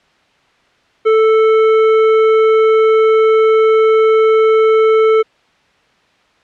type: tone with hard clipping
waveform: sine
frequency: 440 Hz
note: A4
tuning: in tune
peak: -9 dBFS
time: 1.05-5.23 s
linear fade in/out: 20 ms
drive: 11 dB
effects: white hiss -53 dBFS RMS until 6.43 s + low-pass 3000 Hz 12 dB/octave